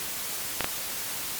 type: clicks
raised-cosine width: 0.3 ms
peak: -8 dBFS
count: 2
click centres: 0.607 / 0.644 s
effects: white hiss -33 dBFS RMS until 1.39 s + MP3 96 kbps